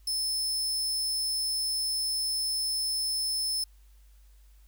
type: tone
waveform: sawtooth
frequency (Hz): 5250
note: E8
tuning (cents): -8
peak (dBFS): -25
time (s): 0.07-3.64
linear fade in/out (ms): 5
effects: added 50 Hz sine -53 dBFS peak until 4.67 s + white hiss -68 dBFS RMS until 4.67 s